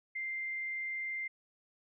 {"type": "tone", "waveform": "sine", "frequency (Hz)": 2093, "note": "C7", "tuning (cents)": 0, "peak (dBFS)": -35, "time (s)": [0.15, 1.28], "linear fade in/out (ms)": 10, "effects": []}